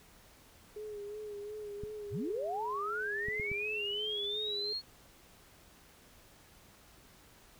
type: tone with vibrato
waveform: sine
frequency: 417 Hz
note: G#4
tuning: 7 cents sharp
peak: -40 dBFS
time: 0.76-4.73 s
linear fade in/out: 5 ms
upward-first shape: sine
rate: 2.8 Hz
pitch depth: 45 cents each way
type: clicks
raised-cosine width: 5 ms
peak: -30 dBFS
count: 4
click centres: 1.836 / 3.285 / 3.398 / 3.516 s
type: linear sweep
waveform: sine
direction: up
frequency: 64.4 to 4360 Hz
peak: -34 dBFS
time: 2.1-4.82 s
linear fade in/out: 50 ms
effects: pink hiss -60 dBFS RMS until 7.59 s